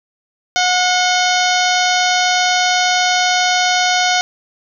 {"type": "harmonic tone with a mistuned harmonic", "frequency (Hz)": 727, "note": "F#5", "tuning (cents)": -31, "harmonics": [1, 2, 3, 4, 5, 6, 7, 8, 9], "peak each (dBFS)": [-16, -19, -21, -22, -23, -24, -24, -25, -26], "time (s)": [0.56, 4.21], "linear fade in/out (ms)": 0, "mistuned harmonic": 4, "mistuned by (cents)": 84, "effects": []}